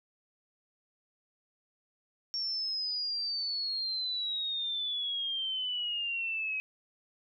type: exponential sweep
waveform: sine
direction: down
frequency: 5510 to 2534 Hz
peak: -31 dBFS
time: 2.34-6.6 s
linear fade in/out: 0 ms
effects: none